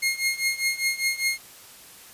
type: tone with tremolo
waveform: sawtooth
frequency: 2143 Hz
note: C7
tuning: 41 cents sharp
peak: -16 dBFS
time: 0.02-1.38 s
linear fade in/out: 10 ms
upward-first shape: triangle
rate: 5 Hz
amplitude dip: 90%
effects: white hiss -47 dBFS RMS until 2.13 s + resampled to 32000 Hz